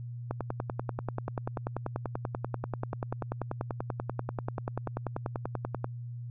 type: click train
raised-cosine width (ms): 1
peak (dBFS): -18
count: 58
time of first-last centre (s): 0.31-5.844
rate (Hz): 10.3
effects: added 120 Hz sine -37 dBFS peak until 6.3 s